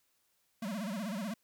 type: tone with vibrato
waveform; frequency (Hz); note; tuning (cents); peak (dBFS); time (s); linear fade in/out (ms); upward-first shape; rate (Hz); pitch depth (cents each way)
square; 206.1; G#3; -13; -36; 0.62-1.34; 5; sine; 16; 200
effects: white hiss -75 dBFS RMS until 1.43 s